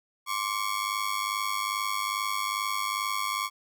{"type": "ring-modulated tone", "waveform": "sawtooth", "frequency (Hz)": 1108, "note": "C#6", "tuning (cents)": -1, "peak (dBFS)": -21, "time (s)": [0.26, 3.5], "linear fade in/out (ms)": 50, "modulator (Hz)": 51.2, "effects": []}